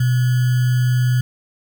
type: tone with sample-and-hold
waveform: sine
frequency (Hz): 124.8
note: B2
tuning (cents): +19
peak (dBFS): -13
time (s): 0-1.21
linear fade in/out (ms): 5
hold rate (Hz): 1575
effects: none